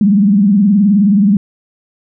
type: tone with vibrato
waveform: sine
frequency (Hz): 201.4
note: G3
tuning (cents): +47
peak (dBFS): -6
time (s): 0.01-1.37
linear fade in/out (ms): 2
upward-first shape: triangle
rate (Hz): 19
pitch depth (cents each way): 160
effects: none